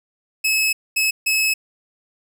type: tone bursts at uneven times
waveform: sawtooth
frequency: 2585 Hz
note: E7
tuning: 34 cents flat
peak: -13 dBFS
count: 3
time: 0.44-0.73 / 0.96-1.11 / 1.26-1.54 s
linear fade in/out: 10 ms
effects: none